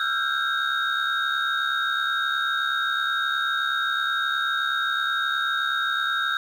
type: tone cluster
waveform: sine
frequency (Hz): 1325 / 1393 / 1534 / 1605 / 3730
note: E6 / F6 / G6 / G6 / A#7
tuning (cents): +9 / -5 / -38 / +40 / 0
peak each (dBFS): -28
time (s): 0-6.37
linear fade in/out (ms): 2
effects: tanh soft clip ceiling -14 dBFS + 8-bit